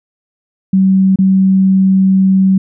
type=tone with dropouts; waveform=sine; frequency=190.8 Hz; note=G3; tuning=47 cents flat; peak=-6 dBFS; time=0.73-2.58 s; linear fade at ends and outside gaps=5 ms; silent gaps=1.159-1.187 s; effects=none